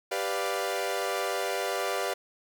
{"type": "chord", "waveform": "sawtooth", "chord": "G dominant seventh", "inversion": "none", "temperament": "equal", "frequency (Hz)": [392, 493.9, 587.3, 698.5], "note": ["G4", "B4", "D5", "F5"], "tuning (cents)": [0, 0, 0, 0], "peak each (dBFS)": -30, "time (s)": [0.11, 2.14], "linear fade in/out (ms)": 10, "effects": []}